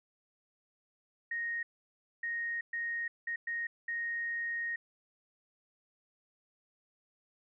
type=tone bursts at uneven times; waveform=sine; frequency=1864.7 Hz; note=A#6; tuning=in tune; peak=-33 dBFS; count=6; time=1.31-1.63 / 2.23-2.61 / 2.73-3.08 / 3.27-3.36 / 3.47-3.67 / 3.88-4.76 s; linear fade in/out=5 ms; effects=none